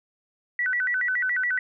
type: tone with vibrato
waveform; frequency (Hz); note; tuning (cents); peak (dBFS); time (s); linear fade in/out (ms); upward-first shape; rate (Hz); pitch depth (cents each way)
sine; 1715; A6; -45; -22; 0.59-1.59; 2; square; 7.1; 220
effects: none